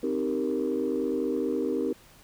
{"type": "chord", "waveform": "sine", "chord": "C minor seventh", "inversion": "none", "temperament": "equal", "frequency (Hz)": [261.6, 311.1, 392, 466.2], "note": ["C4", "Eb4", "G4", "Bb4"], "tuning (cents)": [0, 0, 0, 0], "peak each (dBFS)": -30, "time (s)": [0.03, 1.93], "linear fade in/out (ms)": 5, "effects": ["tanh soft clip ceiling -18 dBFS", "pink hiss -55 dBFS RMS until 2.23 s"]}